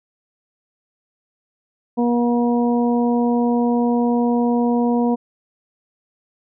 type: harmonic tone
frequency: 239.3 Hz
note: A#3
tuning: 46 cents sharp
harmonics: 1 / 2 / 3 / 4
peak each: -16 / -22 / -26 / -28 dBFS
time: 1.97-5.16 s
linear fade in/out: 20 ms
effects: none